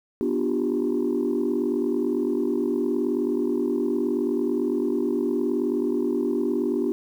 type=chord; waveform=sine; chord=G dominant seventh; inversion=first; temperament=just; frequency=245 / 294 / 352.8 / 392 Hz; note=B3 / D4 / F4 / G4; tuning=-14 / +2 / +18 / 0 cents; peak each=-26 dBFS; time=0.21-6.92 s; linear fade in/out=0 ms; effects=tanh soft clip ceiling -15 dBFS + 9-bit